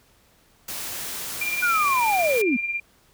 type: noise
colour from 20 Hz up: white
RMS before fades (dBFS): -32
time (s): 0.68-2.42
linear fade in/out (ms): 5
type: tone with tremolo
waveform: sine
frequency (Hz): 2385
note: D7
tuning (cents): +26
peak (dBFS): -22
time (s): 1.41-2.8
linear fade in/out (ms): 5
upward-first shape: sine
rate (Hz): 18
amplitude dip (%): 55
type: linear sweep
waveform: sine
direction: down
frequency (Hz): 1480 to 219.2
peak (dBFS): -19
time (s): 1.62-2.57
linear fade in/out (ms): 10
effects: pink hiss -59 dBFS RMS until 3.13 s